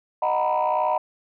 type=chord; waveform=sine; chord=B major seventh; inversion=first; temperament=just; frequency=617.4 / 740.8 / 926 / 987.8 Hz; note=D#5 / F#5 / A#5 / B5; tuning=-14 / +2 / -12 / 0 cents; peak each=-24 dBFS; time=0.22-0.98 s; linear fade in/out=5 ms; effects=tanh soft clip ceiling -14 dBFS